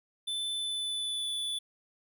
square tone with pitch glide, 3520 to 3468 Hz, A7 to A7, 0 to -26 cents, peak -32 dBFS, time 0.27-1.59 s, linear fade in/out 10 ms, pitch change -26 cents, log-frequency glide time 0.53-1.3 s, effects none

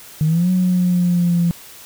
sine exponential two-way sweep, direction up then down, 150.4 to 184.4 to 170.6 Hz, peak -12 dBFS, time 0.21-1.51 s, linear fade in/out 0 ms, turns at 0.5 s, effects tanh soft clip ceiling -8 dBFS + white hiss -40 dBFS RMS until 1.85 s

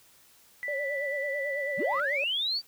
sine tone, 1975.5 Hz, B6, in tune, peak -31 dBFS, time 0.63-2 s, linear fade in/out 0 ms
sine tone with vibrato, 565 Hz, C#5, 33 cents sharp, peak -31 dBFS, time 0.68-2.24 s, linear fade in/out 2 ms, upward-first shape sine, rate 9.1 Hz, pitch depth 84 cents each way
sine linear sweep, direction up, 98 to 4699 Hz, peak -26 dBFS, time 1.77-2.62 s, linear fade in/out 50 ms
effects tanh soft clip ceiling -18 dBFS + white hiss -59 dBFS RMS until 2.67 s

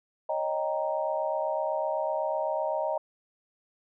sine chord, Eb dominant seventh, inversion third, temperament equal, 554.4 / 622.3 / 784 / 932.3 Hz, Db5 / Eb5 / G5 / Bb5, 0 / 0 / 0 / 0 cents, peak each -34 / -29 / -35 / -33 dBFS, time 0.29-2.98 s, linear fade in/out 5 ms, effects none

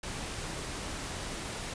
pink noise, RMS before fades -38 dBFS, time 0.03-1.74 s, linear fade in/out 5 ms, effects resampled to 22050 Hz

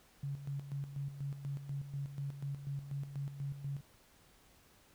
sine tone with tremolo, 140 Hz, C#3, 18 cents sharp, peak -36 dBFS, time 0.23-3.81 s, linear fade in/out 5 ms, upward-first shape square, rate 4.1 Hz, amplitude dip 65%, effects pink hiss -65 dBFS RMS until 4.94 s

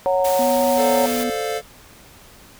harmonic tone, 184.5 Hz, F#3, 5 cents flat, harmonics 3 / 4 / 5, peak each -17 / -22 / -24 dBFS, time 0.06-1.06 s, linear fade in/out 0 ms
white noise, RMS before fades -29 dBFS, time 0.24-1.24 s, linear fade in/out 10 ms
triangle tone with pitch glide, 246.9 to 245.3 Hz, B3 to B3, 0 to -12 cents, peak -21 dBFS, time 0.39-1.3 s, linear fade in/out 2 ms, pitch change -12 cents, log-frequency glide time 0.66-0.85 s
square chord, D minor seventh, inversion second, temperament equal, 440 / 523.3 / 587.3 / 698.5 Hz, A4 / C5 / D5 / F5, 0 / 0 / 0 / 0 cents, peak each -26 / -31 / -31 / -28 dBFS, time 0.76-1.62 s, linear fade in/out 50 ms
effects pink hiss -46 dBFS RMS until 2.59 s

